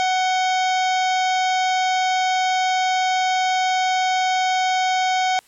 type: harmonic tone with a mistuned harmonic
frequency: 744 Hz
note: F#5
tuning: 9 cents sharp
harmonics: 1 / 2 / 3 / 4 / 5 / 6 / 7 / 8 / 9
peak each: -18 / -29 / -27 / -31 / -34 / -38 / -35 / -39 / -36 dBFS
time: 0-5.39 s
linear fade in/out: 0 ms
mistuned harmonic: 4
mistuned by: +100 cents
effects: white hiss -54 dBFS RMS until 5.47 s + low-pass 11000 Hz 12 dB/octave